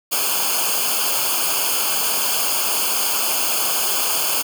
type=noise with comb filter; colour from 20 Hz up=white; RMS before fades=-20 dBFS; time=0.11-4.43 s; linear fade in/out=20 ms; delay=0.52 ms; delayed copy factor=-0.95; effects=none